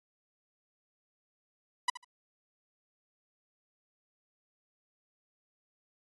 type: tone with echo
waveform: sawtooth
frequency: 987.8 Hz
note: B5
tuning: in tune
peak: -21 dBFS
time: 1.88-1.9 s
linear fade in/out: 5 ms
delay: 73 ms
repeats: 2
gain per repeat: -15 dB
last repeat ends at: 2.046 s
effects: AAC 32 kbps